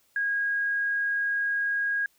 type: tone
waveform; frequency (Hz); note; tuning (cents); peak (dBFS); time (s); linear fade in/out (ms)
sine; 1638; G#6; -24; -24; 0.16-2.06; 2
effects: white hiss -66 dBFS RMS until 2.18 s